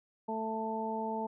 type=harmonic tone; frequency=221.1 Hz; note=A3; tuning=9 cents sharp; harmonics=1 / 2 / 3 / 4; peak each=-38 / -39 / -41 / -36 dBFS; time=0.28-1.27 s; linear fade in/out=10 ms; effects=none